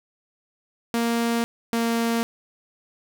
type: tone pair in turn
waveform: sawtooth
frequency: 233.1 / 231.2 Hz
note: A#3 / A#3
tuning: 0 / -14 cents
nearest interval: unison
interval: 14 cents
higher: first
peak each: -17 dBFS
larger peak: neither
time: 0.94-1.44 / 1.73-2.23 s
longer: neither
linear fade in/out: 0 ms
effects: none